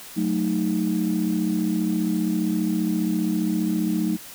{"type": "chord", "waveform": "sine", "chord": "D# diminished", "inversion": "first", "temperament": "equal", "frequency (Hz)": [185, 220, 311.1], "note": ["F#3", "A3", "D#4"], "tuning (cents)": [0, 0, 0], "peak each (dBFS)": -24, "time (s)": [0.16, 4.17], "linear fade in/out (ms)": 20, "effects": ["tanh soft clip ceiling -13 dBFS", "white hiss -41 dBFS RMS until 4.34 s"]}